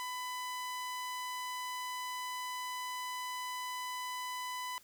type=tone; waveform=sawtooth; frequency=1000 Hz; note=B5; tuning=21 cents sharp; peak=-34 dBFS; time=0-4.78 s; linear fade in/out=0 ms; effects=white hiss -62 dBFS RMS until 4.83 s